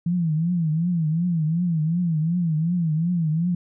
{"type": "tone with vibrato", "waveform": "sine", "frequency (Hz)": 165.6, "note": "E3", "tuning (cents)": 8, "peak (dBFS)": -19, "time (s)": [0.06, 3.55], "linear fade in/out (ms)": 5, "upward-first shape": "triangle", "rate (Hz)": 2.7, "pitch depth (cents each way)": 160, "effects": []}